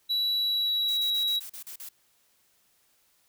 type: tone with pitch glide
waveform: triangle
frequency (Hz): 3925 to 3875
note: B7 to B7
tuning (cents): -11 to -34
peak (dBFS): -23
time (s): 0.09-1.4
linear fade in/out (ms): 20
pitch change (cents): -23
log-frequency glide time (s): 0.35-1.09
type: noise bursts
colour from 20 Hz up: blue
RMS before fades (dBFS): -41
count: 8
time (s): 0.88-1.89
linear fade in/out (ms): 5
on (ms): 93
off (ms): 38
effects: white hiss -67 dBFS RMS until 3.28 s